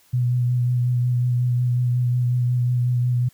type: tone with vibrato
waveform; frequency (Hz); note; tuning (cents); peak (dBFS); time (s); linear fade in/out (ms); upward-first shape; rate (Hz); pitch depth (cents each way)
sine; 123.2; B2; -4; -17; 0.13-3.29; 10; sine; 5.5; 19
effects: white hiss -57 dBFS RMS until 3.33 s